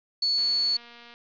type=tone; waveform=sine; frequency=4427 Hz; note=C#8; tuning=3 cents flat; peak=-21 dBFS; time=0.22-0.77 s; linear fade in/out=5 ms
type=click train; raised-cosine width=0.2 ms; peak=-31 dBFS; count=181; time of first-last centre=0.38-1.139 s; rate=237 Hz
effects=resampled to 11025 Hz + 9-bit